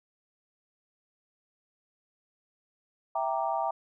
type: chord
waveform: sine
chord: E half-diminished seventh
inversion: none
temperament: equal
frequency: 659.3 / 784 / 932.3 / 1174.7 Hz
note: E5 / G5 / Bb5 / D6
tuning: 0 / 0 / 0 / 0 cents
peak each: -32 / -31 / -32 / -37 dBFS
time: 3.15-3.71 s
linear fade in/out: 5 ms
effects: none